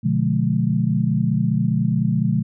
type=chord; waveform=sine; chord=B diminished seventh; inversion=none; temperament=just; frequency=123.47 / 148.16 / 177.8 / 213.4 Hz; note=B2 / D3 / F3 / Ab3; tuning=0 / +16 / +31 / +47 cents; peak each=-22 dBFS; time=0.03-2.43 s; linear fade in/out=20 ms; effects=none